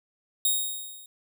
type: tone with level ramp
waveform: 5% pulse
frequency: 3740 Hz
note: A#7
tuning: 5 cents sharp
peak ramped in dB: -12 to -38 dBFS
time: 0.45-1.06 s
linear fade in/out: 2 ms
effects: none